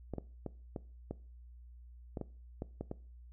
clicks, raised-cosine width 2 ms, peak -25 dBFS, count 10, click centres 0.137 / 0.183 / 0.463 / 0.762 / 1.11 / 2.172 / 2.213 / 2.621 / 2.81 / 2.914 s, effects noise-tail reverb RT60 0.4 s tail -20 dB re dry + added 60 Hz sine -51 dBFS peak until 3.32 s

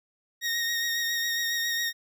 20% pulse tone with vibrato, 1864.7 Hz, A#6, in tune, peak -21 dBFS, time 0.41-1.93 s, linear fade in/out 50 ms, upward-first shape sine, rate 7.3 Hz, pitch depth 22 cents each way, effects none

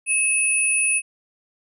sine tone pair together, 2585 / 9770 Hz, E7 / D#9, -34 / -33 cents, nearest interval octave + major seventh, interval 2301 cents, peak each -20 dBFS, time 0.06-1.02 s, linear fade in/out 50 ms, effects none

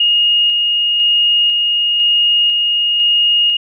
sine tone with tremolo, 2857 Hz, F7, 39 cents sharp, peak -9 dBFS, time 0-3.57 s, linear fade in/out 5 ms, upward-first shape square, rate 1 Hz, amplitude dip 25%, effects none

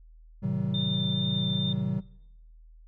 triangle chord, A diminished seventh, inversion none, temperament just, 110 / 132 / 158.4 / 190.08 Hz, A2 / C3 / Eb3 / Gb3, 0 / +16 / +31 / +47 cents, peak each -32 / -29 / -31 / -28 dBFS, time 0.42-2.01 s, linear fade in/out 20 ms
sine tone with vibrato, 3600 Hz, A7, 39 cents sharp, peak -30 dBFS, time 0.74-1.73 s, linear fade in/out 5 ms, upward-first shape sine, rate 2.3 Hz, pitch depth 9 cents each way
effects noise-tail reverb RT60 0.9 s tail -22 dB re dry + added 40 Hz sine -49 dBFS peak until 2.87 s

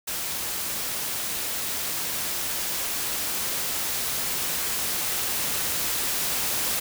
white noise with level ramp, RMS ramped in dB -30 to -26 dBFS, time 0.07-6.8 s, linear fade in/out 10 ms, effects none

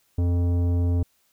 sine tone with tanh clipping, 87.31 Hz, F2, in tune, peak -21 dBFS, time 0.18-1.03 s, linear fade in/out 5 ms, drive 13 dB, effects white hiss -66 dBFS RMS until 1.32 s

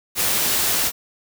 white noise, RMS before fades -20 dBFS, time 0.15-0.92 s, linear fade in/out 50 ms, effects none

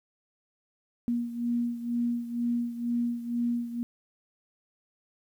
sine beating tone pair, 237.5 / 239.6 Hz, A#3 / A#3, +33 / +48 cents, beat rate 2.1 Hz, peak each -28 / -33 dBFS, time 1.08-3.83 s, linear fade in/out 0 ms, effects 10-bit

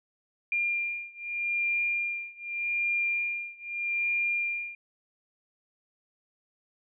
sine beating tone pair, 2399 / 2399.82 Hz, D7 / D7, +36 / +37 cents, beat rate 0.82 Hz, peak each -30 / -31 dBFS, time 0.52-4.75 s, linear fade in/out 2 ms, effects none

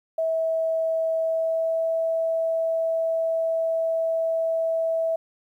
sine tone with pitch glide, 649 to 653.9 Hz, E5 to E5, -27 to -14 cents, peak -21 dBFS, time 0.18-5.16 s, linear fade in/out 5 ms, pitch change +13 cents, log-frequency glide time 1.19-1.89 s, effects 10-bit

